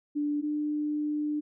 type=tone pair in turn; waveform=sine; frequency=293.7 / 298.7 Hz; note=D4 / D4; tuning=0 / +29 cents; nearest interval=unison; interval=29 cents; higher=second; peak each=-26 / -27 dBFS; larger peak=first; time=0.15-0.42 / 0.42-1.41 s; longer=second; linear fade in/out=20 ms; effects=none